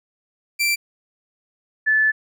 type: tone pair in turn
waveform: sawtooth / sine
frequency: 2348 / 1739.9 Hz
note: D7 / A6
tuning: -1 / -20 cents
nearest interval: perfect fourth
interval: 519 cents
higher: first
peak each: -14 dBFS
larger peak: neither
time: 0.59-0.76 / 1.86-2.12 s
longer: second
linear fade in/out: 20 ms
effects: none